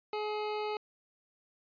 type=tone; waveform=25% pulse; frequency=423.3 Hz; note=G#4; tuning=33 cents sharp; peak=-29 dBFS; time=0.13-0.77 s; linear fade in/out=2 ms; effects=resampled to 11025 Hz